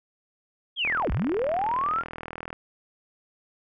sine linear two-way sweep, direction down then up, 3381 to 36.71 to 1429 Hz, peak -23 dBFS, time 0.76-2.04 s, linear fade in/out 50 ms, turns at 1.11 s
click train, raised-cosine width 0.5 ms, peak -19 dBFS, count 69, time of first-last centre 0.85-2.529 s, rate 40.5 Hz
effects none

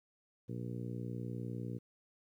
harmonic tone, 59.9 Hz, A#1, 48 cents sharp, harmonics 2 / 3 / 4 / 5 / 6 / 7 / 8, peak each -41 / -45 / -47 / -49 / -51 / -52 / -53 dBFS, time 0.48-1.79 s, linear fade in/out 20 ms, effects 12-bit

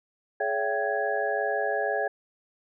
sine tone cluster, 423.7 / 566 / 672 / 774 / 1665 Hz, G#4 / C#5 / E5 / G5 / G#6, +35 / +36 / +33 / -22 / +4 cents, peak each -31 dBFS, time 0.4-2.08 s, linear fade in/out 5 ms, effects none

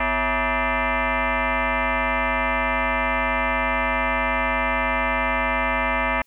sine tone with frequency modulation, 554.4 Hz, C#5, in tune, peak -19 dBFS, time 0-6.22 s, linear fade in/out 5 ms, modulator 303 Hz, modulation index 6.2, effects white hiss -64 dBFS RMS until 6.26 s

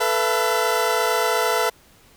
20% pulse chord, A suspended second, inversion none, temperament equal with one note detuned, 440 / 493.9 / 674.3 Hz, A4 / B4 / E5, 0 / 0 / +39 cents, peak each -18 dBFS, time 0-1.7 s, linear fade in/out 10 ms, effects pink hiss -53 dBFS RMS until 2.16 s

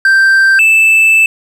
triangle tone pair in turn, 1568 / 2637 Hz, G6 / E7, 0 / 0 cents, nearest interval major sixth, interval 900 cents, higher second, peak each -3 dBFS, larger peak neither, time 0.05-0.59 / 0.59-1.26 s, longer second, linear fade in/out 2 ms, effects none

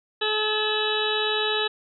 harmonic tone with a mistuned harmonic, 428.3 Hz, A4, 47 cents flat, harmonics 1 / 2 / 3 / 4 / 6 / 7 / 8 / 9, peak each -27 / -32 / -33 / -30 / -33 / -31 / -33 / -28 dBFS, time 0.21-1.68 s, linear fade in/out 10 ms, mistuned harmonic 6, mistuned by +33 cents, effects none

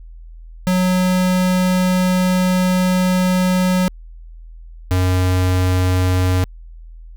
square tone pair in turn, 183.4 / 91.7 Hz, F#3 / F#2, -15 / -15 cents, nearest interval octave, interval 1200 cents, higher first, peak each -14 dBFS, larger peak neither, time 0.67-3.88 / 4.91-6.44 s, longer first, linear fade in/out 0 ms, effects added 41 Hz sine -34 dBFS peak until 7.16 s

